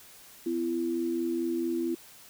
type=tone pair together; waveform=sine; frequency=252.4 / 336.9 Hz; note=B3 / E4; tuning=+38 / +38 cents; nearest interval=perfect fourth; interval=500 cents; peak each=-33 / -28 dBFS; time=0.46-1.95 s; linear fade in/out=5 ms; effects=white hiss -52 dBFS RMS until 2.29 s